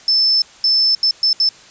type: tone bursts at uneven times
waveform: sine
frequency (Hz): 5274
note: E8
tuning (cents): 0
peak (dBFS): -11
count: 5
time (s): 0.08-0.42 / 0.64-0.95 / 1.03-1.11 / 1.23-1.33 / 1.4-1.49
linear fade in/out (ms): 2
effects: white hiss -43 dBFS RMS until 1.7 s + resampled to 16000 Hz